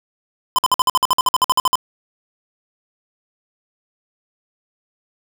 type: tone bursts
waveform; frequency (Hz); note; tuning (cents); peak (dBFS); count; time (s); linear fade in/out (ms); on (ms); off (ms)
square; 1022; C6; -41; -12; 16; 0.56-1.755; 0; 25; 53
effects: none